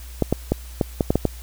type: clicks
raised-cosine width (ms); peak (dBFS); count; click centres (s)
2; -4; 8; 0.223 / 0.326 / 0.52 / 0.812 / 1.008 / 1.105 / 1.156 / 1.253
effects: added 60 Hz sine -35 dBFS peak until 1.42 s + white hiss -45 dBFS RMS until 1.42 s